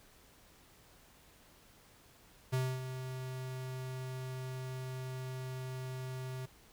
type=tone with ADSR envelope; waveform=square; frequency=129.4 Hz; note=C3; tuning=19 cents flat; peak=-30 dBFS; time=2.52-6.46 s; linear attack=17 ms; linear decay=260 ms; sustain=-10 dB; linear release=8 ms; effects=pink hiss -62 dBFS RMS until 6.72 s